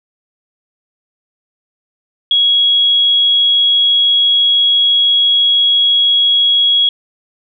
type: tone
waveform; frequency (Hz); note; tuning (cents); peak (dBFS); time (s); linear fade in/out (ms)
sine; 3322; G#7; 0; -8; 2.31-6.89; 2
effects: none